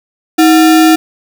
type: tone with sample-and-hold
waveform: sine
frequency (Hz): 318.2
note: D#4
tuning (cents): +39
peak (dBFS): -3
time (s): 0.38-0.96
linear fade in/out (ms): 10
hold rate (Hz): 1050
effects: none